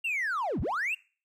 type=linear two-way sweep; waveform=triangle; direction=down then up; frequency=2824 to 42.84 to 2824 Hz; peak=-25 dBFS; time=0.04-0.95 s; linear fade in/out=10 ms; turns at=0.61 s; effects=noise-tail reverb RT60 0.4 s tail -24 dB re dry + tanh soft clip ceiling -23 dBFS